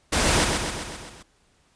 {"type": "noise with echo", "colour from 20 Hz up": "pink", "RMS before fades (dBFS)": -21, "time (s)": [0.12, 0.45], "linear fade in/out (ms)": 10, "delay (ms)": 130, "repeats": 6, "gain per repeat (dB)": -4, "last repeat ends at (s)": 1.23, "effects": ["pink hiss -63 dBFS RMS until 1.75 s", "resampled to 22050 Hz"]}